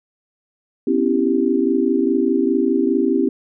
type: chord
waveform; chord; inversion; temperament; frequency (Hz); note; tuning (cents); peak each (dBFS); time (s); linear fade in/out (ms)
sine; C# half-diminished seventh; third; equal with one note detuned; 252.3 / 277.2 / 329.6 / 392; B3 / C#4 / E4 / G4; +37 / 0 / 0 / 0; -20; 0.87-3.29; 5
effects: none